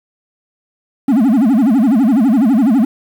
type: tone with vibrato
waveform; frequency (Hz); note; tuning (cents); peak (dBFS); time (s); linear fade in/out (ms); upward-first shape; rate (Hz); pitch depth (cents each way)
triangle; 243.3; B3; -26; -6; 1.08-2.85; 5; sine; 12; 280
effects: 7-bit